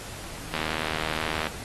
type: click train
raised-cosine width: 0.3 ms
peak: -12 dBFS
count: 74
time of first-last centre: 0.54-1.469 s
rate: 78.6 Hz
effects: pink hiss -40 dBFS RMS until 1.64 s + AAC 32 kbps